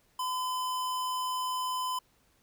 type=tone; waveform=square; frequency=1015 Hz; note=B5; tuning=47 cents sharp; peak=-31 dBFS; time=0.19-1.99 s; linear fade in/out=5 ms; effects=pink hiss -68 dBFS RMS until 2.42 s